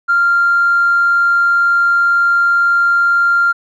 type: tone with tanh clipping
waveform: triangle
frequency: 1391 Hz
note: F6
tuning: 7 cents flat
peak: -9 dBFS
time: 0.08-3.53 s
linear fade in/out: 20 ms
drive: 4 dB
effects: none